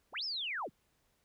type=linear two-way sweep; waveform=sine; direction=up then down; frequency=65.1 to 5450 to 65.1 Hz; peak=-35 dBFS; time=0.12-0.7 s; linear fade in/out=50 ms; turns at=0.24 s; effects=pink hiss -75 dBFS RMS until 1.24 s